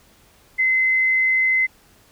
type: tone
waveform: sine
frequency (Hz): 2053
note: C7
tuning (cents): -33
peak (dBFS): -15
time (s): 0.58-1.67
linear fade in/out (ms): 20
effects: pink hiss -54 dBFS RMS until 2.11 s